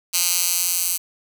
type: tone with high-pass filter sweep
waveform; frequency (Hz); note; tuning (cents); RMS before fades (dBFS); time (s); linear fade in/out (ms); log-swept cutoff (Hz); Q
10% pulse; 176.3; F3; +17; -21; 0.13-0.98; 20; 5300 to 8600; 0.79
effects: none